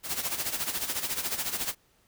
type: noise with tremolo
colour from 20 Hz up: white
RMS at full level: -29 dBFS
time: 0.03-1.75 s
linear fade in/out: 50 ms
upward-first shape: sine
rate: 14 Hz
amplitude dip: 70%
effects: pink hiss -66 dBFS RMS until 2.07 s